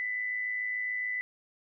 sine tone with amplitude modulation, 1995 Hz, B6, 17 cents sharp, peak -28 dBFS, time 0-1.21 s, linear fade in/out 0 ms, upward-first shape sine, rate 107 Hz, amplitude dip 45%, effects none

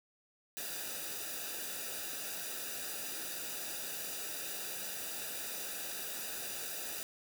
white noise with comb filter, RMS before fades -41 dBFS, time 0.57-7.03 s, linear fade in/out 0 ms, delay 0.93 ms, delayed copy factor -0.75, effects none

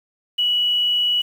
sine tone with quantisation, 2936 Hz, F#7, 14 cents flat, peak -16 dBFS, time 0.38-1.22 s, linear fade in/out 10 ms, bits 7, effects none

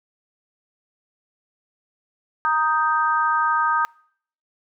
sine chord, Eb major, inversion second, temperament equal, 932.3 / 1244.5 / 1568 Hz, Bb5 / Eb6 / G6, 0 / 0 / 0 cents, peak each -22 / -20 / -24 dBFS, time 2.45-3.85 s, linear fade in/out 0 ms, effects noise-tail reverb RT60 0.6 s tail -26 dB re dry

